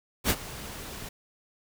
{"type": "noise with ADSR envelope", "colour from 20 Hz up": "pink", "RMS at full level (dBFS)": -22, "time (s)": [0.24, 1.09], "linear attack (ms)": 61, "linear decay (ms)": 48, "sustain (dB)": -18, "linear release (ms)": 7, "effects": []}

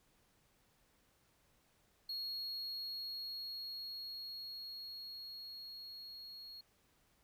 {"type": "tone with level ramp", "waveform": "triangle", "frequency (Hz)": 4307, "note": "C8", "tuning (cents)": 49, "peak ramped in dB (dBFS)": [-38, -48], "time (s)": [2.09, 6.61], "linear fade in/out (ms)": 5, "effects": ["pink hiss -73 dBFS RMS until 7.23 s"]}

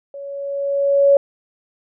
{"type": "tone with level ramp", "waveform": "sine", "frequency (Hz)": 560, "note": "C#5", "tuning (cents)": 18, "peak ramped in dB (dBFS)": [-30, -7], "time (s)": [0.14, 1.17], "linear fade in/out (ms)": 2, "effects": []}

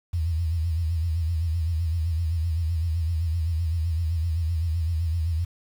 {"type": "tone with vibrato", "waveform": "sine", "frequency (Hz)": 82.41, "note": "E2", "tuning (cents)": 0, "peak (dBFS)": -22, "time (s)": [0.13, 5.45], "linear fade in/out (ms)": 10, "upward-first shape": "sine", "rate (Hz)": 7.8, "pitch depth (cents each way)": 98, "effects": ["8-bit"]}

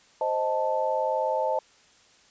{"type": "chord", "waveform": "sine", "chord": "A diminished", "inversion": "first", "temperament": "equal", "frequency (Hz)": [523.3, 622.3, 880], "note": ["C5", "Eb5", "A5"], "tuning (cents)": [0, 0, 0], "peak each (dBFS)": [-28, -28, -27], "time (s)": [0.21, 1.59], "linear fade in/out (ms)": 2, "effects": ["white hiss -58 dBFS RMS until 2.3 s", "resampled to 16000 Hz"]}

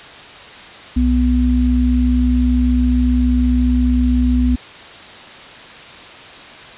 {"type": "tone pair together", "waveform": "sine", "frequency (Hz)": [63.31, 248.3], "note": ["B1", "B3"], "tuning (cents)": [44, 9], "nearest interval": "2 octaves", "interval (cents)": 2365, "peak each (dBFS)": -14, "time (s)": [0.96, 4.56], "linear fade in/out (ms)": 10, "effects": ["white hiss -36 dBFS RMS until 6.77 s", "resampled to 8000 Hz"]}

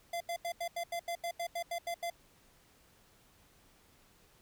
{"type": "tone bursts", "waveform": "square", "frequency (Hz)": 686, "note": "F5", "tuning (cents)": -31, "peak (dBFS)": -35, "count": 13, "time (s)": [0.13, 2.101], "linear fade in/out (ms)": 5, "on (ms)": 75, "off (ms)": 83, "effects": ["pink hiss -65 dBFS RMS until 4.41 s"]}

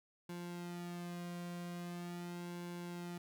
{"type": "tone with flanger", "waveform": "sawtooth", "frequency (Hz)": 174.61, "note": "F3", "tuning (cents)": 0, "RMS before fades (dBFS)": -45, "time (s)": [0.29, 3.18], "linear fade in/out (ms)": 5, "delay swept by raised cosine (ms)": [1.6, 2.35], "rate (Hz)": 0.42, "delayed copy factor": -0.7, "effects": []}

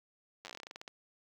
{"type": "slowing click train", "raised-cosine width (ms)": 0.2, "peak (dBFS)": -28, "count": 16, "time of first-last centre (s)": [0.45, 0.878], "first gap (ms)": 9, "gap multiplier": 1.15, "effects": ["high-pass 80 Hz 12 dB/octave", "9-bit"]}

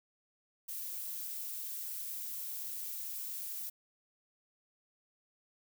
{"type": "noise", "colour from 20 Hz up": "violet", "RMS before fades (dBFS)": -41, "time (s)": [0.68, 3.7], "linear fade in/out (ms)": 10, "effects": []}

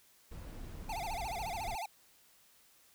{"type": "noise", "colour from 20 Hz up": "brown", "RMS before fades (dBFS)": -45, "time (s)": [0.31, 1.76], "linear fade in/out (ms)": 10}
{"type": "tone with vibrato", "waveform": "square", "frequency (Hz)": 784, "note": "G5", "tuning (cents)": 0, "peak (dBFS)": -38, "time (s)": [0.89, 1.86], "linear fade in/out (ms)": 5, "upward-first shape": "sine", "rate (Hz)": 14, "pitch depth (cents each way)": 250}
{"effects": ["white hiss -65 dBFS RMS until 2.94 s"]}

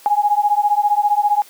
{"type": "beating tone pair", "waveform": "sine", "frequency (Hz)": [821, 836], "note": ["G#5", "G#5"], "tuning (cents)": [-20, 11], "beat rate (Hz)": 15, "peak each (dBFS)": -16, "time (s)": [0.06, 1.42], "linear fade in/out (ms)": 0, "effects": ["white hiss -45 dBFS RMS until 1.49 s", "high-pass 300 Hz 12 dB/octave"]}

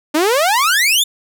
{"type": "exponential sweep", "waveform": "sawtooth", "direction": "up", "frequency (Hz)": [289.5, 3671], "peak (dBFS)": -8, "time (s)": [0.14, 1.04], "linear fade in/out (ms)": 10, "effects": []}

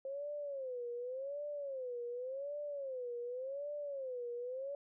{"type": "tone with vibrato", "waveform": "sine", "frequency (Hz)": 530, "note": "C5", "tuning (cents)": 22, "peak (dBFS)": -39, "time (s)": [0.05, 4.75], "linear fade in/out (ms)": 2, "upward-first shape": "sine", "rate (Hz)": 0.88, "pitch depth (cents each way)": 180, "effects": []}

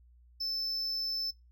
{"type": "tone", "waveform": "triangle", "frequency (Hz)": 5274, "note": "E8", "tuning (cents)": 0, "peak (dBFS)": -31, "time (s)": [0.4, 1.31], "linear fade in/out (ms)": 10, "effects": ["noise-tail reverb RT60 0.2 s tail -19 dB re dry", "added 60 Hz sine -57 dBFS peak until 1.51 s"]}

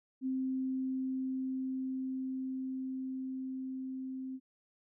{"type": "tone with level ramp", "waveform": "sine", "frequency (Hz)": 261.6, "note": "C4", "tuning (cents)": 0, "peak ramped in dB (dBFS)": [-31, -38], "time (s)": [0.21, 4.4], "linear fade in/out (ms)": 50, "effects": []}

